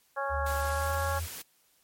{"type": "harmonic tone", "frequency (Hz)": 276.5, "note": "C#4", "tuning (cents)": -4, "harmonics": [2, 3, 4, 5, 6], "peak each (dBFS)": [-34, -35, -35, -37, -38], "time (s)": [0.16, 1.2], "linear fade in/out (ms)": 20}
{"type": "tone with pitch glide", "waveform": "sine", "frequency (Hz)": [73.42, 82.89], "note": ["D2", "E2"], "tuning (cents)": [0, 10], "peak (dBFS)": -31, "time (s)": [0.29, 1.28], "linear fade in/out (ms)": 50, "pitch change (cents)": 210, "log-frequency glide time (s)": [0.61, 1.02]}
{"type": "noise", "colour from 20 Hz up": "white", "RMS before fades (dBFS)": -41, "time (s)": [0.46, 1.42], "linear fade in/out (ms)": 5}
{"effects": ["white hiss -67 dBFS RMS until 1.83 s", "MP3 64 kbps"]}